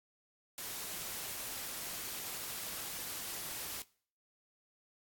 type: noise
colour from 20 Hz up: white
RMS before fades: -42 dBFS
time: 0.58-3.82 s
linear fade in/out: 0 ms
effects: noise-tail reverb RT60 0.5 s tail -22 dB re dry + AAC 64 kbps